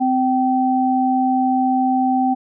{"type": "tone pair together", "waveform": "sine", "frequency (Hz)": [258, 772.4], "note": ["C4", "G5"], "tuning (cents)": [-24, -26], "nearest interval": "octave + perfect fifth", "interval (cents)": 1898, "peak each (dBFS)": -17, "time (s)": [0, 2.35], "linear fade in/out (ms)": 20, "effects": []}